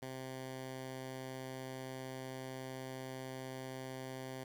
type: tone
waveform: 10% pulse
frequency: 130.81 Hz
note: C3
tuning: in tune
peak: -35 dBFS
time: 0.02-4.44 s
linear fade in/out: 5 ms
effects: 11-bit